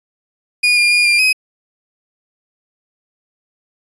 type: tone with pitch steps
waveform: 35% pulse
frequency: 2448 / 2411 / 2432 / 2394 / 2524 Hz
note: D#7 / D7 / D#7 / D7 / D#7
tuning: -29 / +45 / -40 / +33 / +24 cents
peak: -8 dBFS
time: 0.63-1.33 s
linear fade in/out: 10 ms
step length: 140 ms
effects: resampled to 22050 Hz